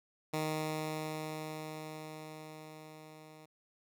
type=tone with level ramp; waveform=10% pulse; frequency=155.56 Hz; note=D#3; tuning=in tune; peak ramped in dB=-24 to -45 dBFS; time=0.33-3.46 s; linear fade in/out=10 ms; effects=none